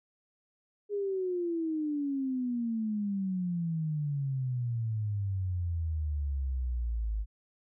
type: exponential sweep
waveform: sine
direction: down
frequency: 415.3 to 51.2 Hz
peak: -29 dBFS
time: 0.89-7.26 s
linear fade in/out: 50 ms
effects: none